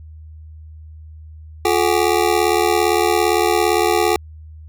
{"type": "ring-modulated tone", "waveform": "25% pulse", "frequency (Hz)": 392, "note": "G4", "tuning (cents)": 0, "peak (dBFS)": -7, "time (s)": [1.65, 4.16], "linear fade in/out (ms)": 0, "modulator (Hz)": 38.8, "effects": ["added 78 Hz sine -35 dBFS peak until 4.68 s"]}